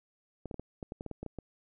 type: clicks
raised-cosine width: 2 ms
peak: -26 dBFS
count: 12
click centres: 0.457 / 0.512 / 0.543 / 0.596 / 0.828 / 0.921 / 1.009 / 1.063 / 1.113 / 1.23 / 1.263 / 1.387 s
effects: none